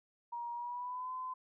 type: tone with pitch glide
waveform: sine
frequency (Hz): 948 to 1021.9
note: A#5 to C6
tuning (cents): +29 to -41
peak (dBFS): -38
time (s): 0.32-1.34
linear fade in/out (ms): 10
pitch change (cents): +130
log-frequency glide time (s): 0.53-1.12
effects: none